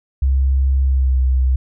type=tone with pitch glide; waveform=sine; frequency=67 to 64.64 Hz; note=C2 to C2; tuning=+42 to -20 cents; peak=-11 dBFS; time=0.22-1.56 s; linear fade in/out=5 ms; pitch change=-62 cents; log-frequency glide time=0.84-1.19 s; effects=tanh soft clip ceiling -7 dBFS